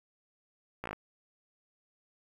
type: slowing click train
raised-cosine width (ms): 0.5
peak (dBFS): -22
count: 6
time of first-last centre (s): 0.84-0.93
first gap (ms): 16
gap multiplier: 1.06
effects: 9-bit